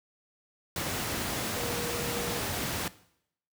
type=tone in noise; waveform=sine; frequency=476.9 Hz; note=A#4; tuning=39 cents sharp; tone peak=-37 dBFS; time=1.57-2.39 s; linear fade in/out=2 ms; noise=pink; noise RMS=-32 dBFS; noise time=0.76-2.88 s; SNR=-8 dB; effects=noise-tail reverb RT60 0.7 s tail -18 dB re dry + high-pass 80 Hz 12 dB/octave